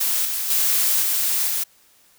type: noise with level steps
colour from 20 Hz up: blue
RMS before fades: -21 / -25 / -19 / -21 / -23 dBFS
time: 0-1.64 s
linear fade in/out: 10 ms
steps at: 0.25 / 0.5 / 1.02 / 1.47 s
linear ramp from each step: 2 ms
effects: white hiss -56 dBFS RMS until 2.18 s